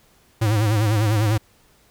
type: tone with vibrato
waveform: square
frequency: 107.3 Hz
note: A2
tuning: 43 cents flat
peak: -17 dBFS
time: 0.41-1.38 s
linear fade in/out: 10 ms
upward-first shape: sine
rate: 10 Hz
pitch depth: 92 cents each way
effects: pink hiss -57 dBFS RMS until 1.9 s